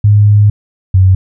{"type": "tone pair in turn", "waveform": "sine", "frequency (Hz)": [103.83, 94], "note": ["G#2", "F#2"], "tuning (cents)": [0, 28], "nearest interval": "major second", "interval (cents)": 172, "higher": "first", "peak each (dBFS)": -3, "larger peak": "neither", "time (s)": [[0.04, 0.5], [0.94, 1.15]], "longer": "first", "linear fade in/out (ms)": 5, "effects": []}